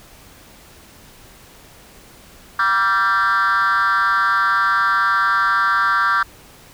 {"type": "tone with frequency modulation", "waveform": "sine", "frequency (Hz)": 1369, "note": "F6", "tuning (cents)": -35, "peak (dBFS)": -11, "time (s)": [2.59, 6.23], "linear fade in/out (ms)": 5, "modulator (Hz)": 205, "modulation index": 1.4, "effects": ["tanh soft clip ceiling -13 dBFS", "pink hiss -45 dBFS RMS until 6.73 s"]}